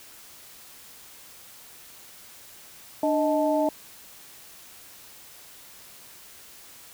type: tone cluster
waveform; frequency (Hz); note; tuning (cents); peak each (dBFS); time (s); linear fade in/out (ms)
sine; 297 / 624 / 877; D4 / D#5 / A5; +20 / +5 / -6; -25 / -23 / -28; 3.03-3.69; 2
effects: white hiss -48 dBFS RMS until 6.93 s